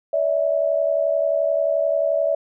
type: tone pair together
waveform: sine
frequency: 574 / 645.4 Hz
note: D5 / E5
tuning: -40 / -37 cents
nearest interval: major second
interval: 203 cents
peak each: -20 dBFS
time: 0.13-2.35 s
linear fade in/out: 5 ms
effects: none